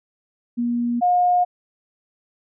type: tone pair in turn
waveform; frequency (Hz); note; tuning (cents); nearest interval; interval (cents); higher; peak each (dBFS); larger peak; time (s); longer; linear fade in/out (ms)
sine; 238.8 / 715.6; A#3 / F5; +42 / +42; octave + perfect fifth; 1900; second; -19 / -14; second; 0.57-1.01 / 1.01-1.45; neither; 20
effects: none